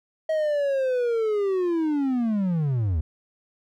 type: linear sweep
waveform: triangle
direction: down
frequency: 639 to 71.9 Hz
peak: -19 dBFS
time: 0.29-3.01 s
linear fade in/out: 5 ms
effects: none